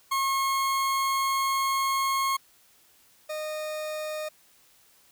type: tone pair in turn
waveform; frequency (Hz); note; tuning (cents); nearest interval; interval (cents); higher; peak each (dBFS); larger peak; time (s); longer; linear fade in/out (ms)
40% pulse; 1084 / 615.3; C#6 / D#5; -39 / -19; minor seventh; 980; first; -23 / -30; first; 0.11-2.37 / 3.29-4.29; first; 10
effects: white hiss -60 dBFS RMS until 5.11 s